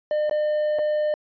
triangle tone with dropouts, 604 Hz, D5, 48 cents sharp, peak -18 dBFS, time 0.11-1.14 s, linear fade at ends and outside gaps 1 ms, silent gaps 0.296-0.311 / 0.787-0.791 s, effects resampled to 11025 Hz

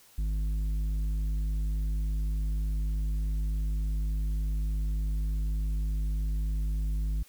sine tone with tanh clipping, 51.7 Hz, G#1, 7 cents flat, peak -28 dBFS, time 0.18-7.23 s, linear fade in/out 5 ms, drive 8 dB, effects white hiss -58 dBFS RMS until 7.28 s

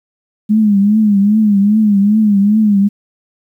sine tone with vibrato, 207.7 Hz, G#3, in tune, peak -7 dBFS, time 0.49-2.89 s, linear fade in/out 20 ms, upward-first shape triangle, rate 2.5 Hz, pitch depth 110 cents each way, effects 8-bit

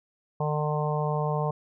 harmonic tone, 150.6 Hz, D3, 44 cents sharp, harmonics 1 / 3 / 4 / 5 / 6 / 7, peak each -27 / -32 / -33 / -34 / -35 / -35 dBFS, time 0.4-1.51 s, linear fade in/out 5 ms, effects none

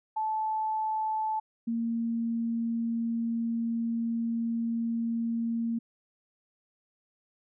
sine tone pair in turn, 871 / 230.7 Hz, A5 / A#3, -18 / -18 cents, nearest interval octave + major seventh, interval 2300 cents, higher first, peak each -27 dBFS, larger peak neither, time 0.16-1.4 / 1.67-5.79 s, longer second, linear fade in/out 10 ms, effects none

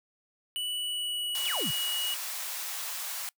square tone with pitch glide, 2960 to 2909 Hz, F#7 to F#7, 0 to -30 cents, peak -31 dBFS, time 0.56-2.14 s, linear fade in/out 0 ms, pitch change -30 cents, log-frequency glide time 0.68-1.81 s
white high-pass noise, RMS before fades -36 dBFS, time 1.35-3.29 s, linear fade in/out 0 ms, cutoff 660 Hz, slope 24 dB/octave
sine exponential sweep, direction down, 3729 to 119.1 Hz, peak -33 dBFS, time 1.45-1.71 s, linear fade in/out 5 ms
effects noise-tail reverb RT60 0.1 s tail -24 dB re dry

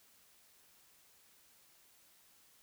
silence, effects white hiss -66 dBFS RMS until 2.62 s

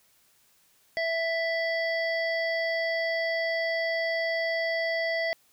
harmonic tone, 660 Hz, E5, 2 cents sharp, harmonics 1 / 3 / 5 / 7 / 8, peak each -28 / -29 / -44 / -39 / -46 dBFS, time 0.97-5.33 s, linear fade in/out 0 ms, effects white hiss -64 dBFS RMS until 5.52 s

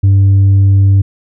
sine tone with tanh clipping, 98 Hz, G2, in tune, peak -5 dBFS, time 0.03-1.02 s, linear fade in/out 10 ms, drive 2 dB, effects none

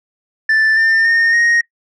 sine tone with pitch steps, 1763 / 1798 / 1833.6 / 1870 Hz, A6 / A6 / A#6 / A#6, +3 / +37 / -29 / +5 cents, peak -7 dBFS, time 0.49-1.61 s, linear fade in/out 5 ms, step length 280 ms, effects noise-tail reverb RT60 0.1 s tail -21 dB re dry + tanh soft clip ceiling -9 dBFS

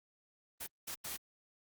white noise bursts at uneven times, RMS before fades -42 dBFS, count 3, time 0.6-0.67 / 0.87-0.95 / 1.04-1.17 s, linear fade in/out 10 ms, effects Opus 32 kbps

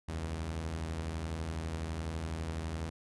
sawtooth beating tone pair, 69.3 / 81.3 Hz, C#2 / E2, 0 / -23 cents, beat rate 12 Hz, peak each -39 / -32 dBFS, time 0.08-2.9 s, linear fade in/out 10 ms, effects resampled to 24000 Hz

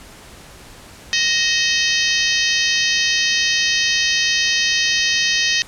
harmonic tone with a mistuned harmonic, 622.3 Hz, D#5, in tune, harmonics 3 / 4 / 5 / 6 / 7 / 8 / 9 / 10, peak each -21 / -22 / -23 / -24 / -24 / -25 / -26 / -26 dBFS, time 1.13-5.62 s, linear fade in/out 0 ms, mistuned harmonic 4, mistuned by +58 cents, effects pink hiss -41 dBFS RMS until 5.67 s + low-pass 11000 Hz 12 dB/octave

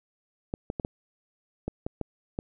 clicks, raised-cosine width 2 ms, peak -17 dBFS, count 8, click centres 0.539 / 0.701 / 0.798 / 0.849 / 1.68 / 1.865 / 2.013 / 2.389 s, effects none

